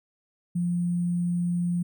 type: tone with sample-and-hold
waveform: sine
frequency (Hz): 174.61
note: F3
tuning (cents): 0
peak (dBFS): -23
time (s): 0.55-1.83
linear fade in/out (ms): 10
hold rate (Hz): 8820
effects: none